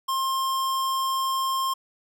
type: tone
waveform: square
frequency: 1062 Hz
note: C6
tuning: 25 cents sharp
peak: -24 dBFS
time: 0.08-1.74 s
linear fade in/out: 10 ms
effects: none